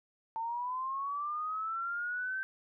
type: linear sweep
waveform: sine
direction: up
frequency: 893 to 1558 Hz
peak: -33 dBFS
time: 0.36-2.43 s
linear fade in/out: 0 ms
effects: none